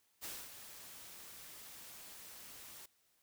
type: noise with ADSR envelope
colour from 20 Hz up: white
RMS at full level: -44 dBFS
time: 0.21-2.86 s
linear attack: 33 ms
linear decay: 250 ms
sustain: -9 dB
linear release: 6 ms
effects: white hiss -75 dBFS RMS until 3.22 s